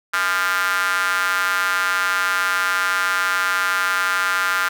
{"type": "tone with high-pass filter", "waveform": "square", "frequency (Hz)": 93.1, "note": "F#2", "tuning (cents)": 11, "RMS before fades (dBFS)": -20, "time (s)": [0.13, 4.69], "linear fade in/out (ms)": 10, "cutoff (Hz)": 1400, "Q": 4.7, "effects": []}